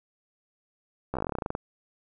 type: slowing click train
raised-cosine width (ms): 1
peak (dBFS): -16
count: 16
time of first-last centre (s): 1.14-1.551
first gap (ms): 14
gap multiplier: 1.09
effects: none